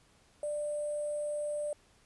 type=tone with sample-and-hold; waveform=sine; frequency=593 Hz; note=D5; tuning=17 cents sharp; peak=-32 dBFS; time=0.43-1.73 s; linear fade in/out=2 ms; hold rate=8820 Hz; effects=pink hiss -65 dBFS RMS until 2.05 s + resampled to 24000 Hz